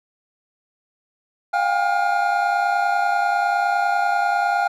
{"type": "tone cluster", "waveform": "triangle", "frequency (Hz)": [705, 776, 806, 1418], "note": ["F5", "G5", "G5", "F6"], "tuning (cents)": [16, -18, 48, 26], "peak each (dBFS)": [-20, -26, -19, -22], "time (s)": [1.53, 4.68], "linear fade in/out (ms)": 10, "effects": []}